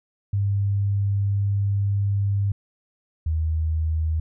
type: tone pair in turn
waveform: sine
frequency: 100.1 / 79.45 Hz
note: G2 / D#2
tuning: +37 / +37 cents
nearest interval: major third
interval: 400 cents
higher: first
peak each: -19 / -20 dBFS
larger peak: first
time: 0.33-2.52 / 3.26-4.2 s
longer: first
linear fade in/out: 5 ms
effects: none